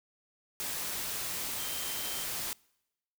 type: tone in noise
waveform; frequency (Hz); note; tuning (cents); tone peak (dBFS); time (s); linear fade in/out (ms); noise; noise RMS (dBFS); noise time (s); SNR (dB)
sine; 3136; G7; 0; -44; 1.59-2.24; 0; white; -36; 0.6-2.53; -11
effects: noise-tail reverb RT60 0.9 s tail -26 dB re dry